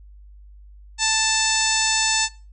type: harmonic tone with a mistuned harmonic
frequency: 881 Hz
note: A5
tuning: 2 cents sharp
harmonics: 1 / 2 / 3 / 4 / 5 / 6 / 7 / 8 / 9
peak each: -27 / -27 / -27 / -27 / -27 / -27 / -27 / -27 / -27 dBFS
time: 0.98-2.29 s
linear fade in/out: 50 ms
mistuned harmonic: 4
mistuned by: +35 cents
effects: noise-tail reverb RT60 0.3 s tail -17 dB re dry + added 50 Hz sine -42 dBFS peak until 2.52 s